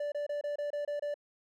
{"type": "tone bursts", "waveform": "triangle", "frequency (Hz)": 584, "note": "D5", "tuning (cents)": -10, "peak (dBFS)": -30, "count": 8, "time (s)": [0, 1.142], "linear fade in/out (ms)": 5, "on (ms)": 120, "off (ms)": 26, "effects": []}